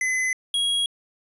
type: tone pair in turn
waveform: square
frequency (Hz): 2030 / 3300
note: B6 / G#7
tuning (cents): +47 / -12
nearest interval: minor sixth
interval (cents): 841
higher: second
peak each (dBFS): -22 / -21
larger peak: second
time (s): 0.01-0.33 / 0.54-0.86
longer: neither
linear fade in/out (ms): 2
effects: resampled to 24000 Hz